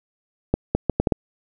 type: accelerating click train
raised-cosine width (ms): 2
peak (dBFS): -4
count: 6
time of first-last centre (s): 0.54-1.122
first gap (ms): 210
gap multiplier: 0.7
effects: none